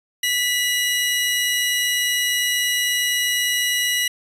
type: tone pair together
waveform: sawtooth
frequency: 1975.5 / 2899 Hz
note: B6 / F#7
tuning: 0 / -36 cents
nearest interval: perfect fifth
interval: 664 cents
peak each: -18 dBFS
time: 0.23-4.08 s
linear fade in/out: 5 ms
effects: resampled to 32000 Hz